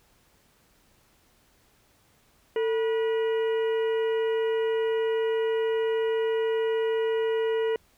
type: harmonic tone with a mistuned harmonic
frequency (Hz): 484.5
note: B4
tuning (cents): -33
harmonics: 1 / 2 / 3 / 4 / 5 / 6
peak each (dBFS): -23 / -38 / -43 / -40 / -48 / -43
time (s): 2.56-7.76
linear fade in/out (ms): 2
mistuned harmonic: 1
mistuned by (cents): -140
effects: pink hiss -63 dBFS RMS until 7.97 s